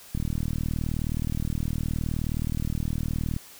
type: click train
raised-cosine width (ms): 5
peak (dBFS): -16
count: 127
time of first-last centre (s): 0.15-3.364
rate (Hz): 39.2
effects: white hiss -48 dBFS RMS until 3.59 s